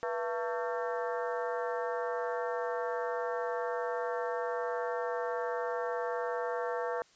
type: harmonic tone with a mistuned harmonic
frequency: 225.1 Hz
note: A3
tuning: 40 cents sharp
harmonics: 2 / 3 / 4 / 5 / 6 / 7 / 8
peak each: -34 / -38 / -40 / -42 / -44 / -45 / -46 dBFS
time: 0.03-7.02 s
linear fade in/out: 0 ms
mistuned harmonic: 2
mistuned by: +140 cents
effects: white hiss -63 dBFS RMS until 7.15 s + resampled to 16000 Hz